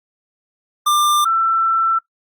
square / sine tone pair in turn, 1192 / 1338 Hz, D6 / E6, +25 / +25 cents, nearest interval major second, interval 200 cents, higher second, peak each -13 / -13 dBFS, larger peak neither, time 0.86-1.25 / 1.25-1.99 s, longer second, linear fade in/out 10 ms, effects noise-tail reverb RT60 0.1 s tail -17 dB re dry + Opus 48 kbps

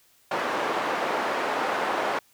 white band-pass noise, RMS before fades -27 dBFS, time 0.31-2.19 s, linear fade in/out 5 ms, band 380 to 1100 Hz, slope 12 dB/octave, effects white hiss -61 dBFS RMS until 2.33 s

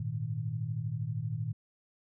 sine chord, Ab suspended second, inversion none, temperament equal, 103.83 / 116.54 / 155.56 Hz, Ab2 / Bb2 / Eb3, 0 / 0 / 0 cents, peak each -39 / -34 / -37 dBFS, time 0-1.53 s, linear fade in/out 5 ms, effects none

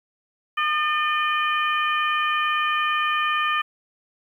harmonic tone with a mistuned harmonic, 609 Hz, D#5, 37 cents flat, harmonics 2 / 3 / 4 / 5, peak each -22 / -26 / -28 / -30 dBFS, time 0.57-3.62 s, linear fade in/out 10 ms, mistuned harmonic 3, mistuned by -30 cents, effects 9-bit

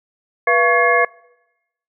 sine tone cluster, 487.6 / 684 / 1115 / 1696 / 2138 Hz, B4 / F5 / C#6 / G#6 / C7, -22 / -36 / +10 / +36 / +37 cents, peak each -18 dBFS, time 0.47-1.05 s, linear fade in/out 5 ms, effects noise-tail reverb RT60 0.9 s tail -23 dB re dry

